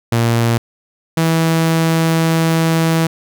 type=tone pair in turn; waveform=sawtooth; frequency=116.54 / 163.2 Hz; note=A#2 / E3; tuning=0 / -17 cents; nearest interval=tritone; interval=583 cents; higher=second; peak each=-8 dBFS; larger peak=neither; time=0.12-0.58 / 1.17-3.07 s; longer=second; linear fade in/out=5 ms; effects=none